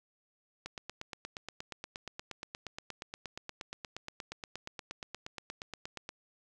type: click train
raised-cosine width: 0.2 ms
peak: -23 dBFS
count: 47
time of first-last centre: 0.66-6.091 s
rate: 8.47 Hz
effects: none